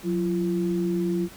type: tone pair together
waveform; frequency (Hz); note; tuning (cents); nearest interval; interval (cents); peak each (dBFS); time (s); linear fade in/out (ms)
sine; 181.9 / 341.6; F#3 / F4; -29 / -38; major seventh; 1091; -25; 0.03-1.29; 50
effects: pink hiss -46 dBFS RMS until 1.36 s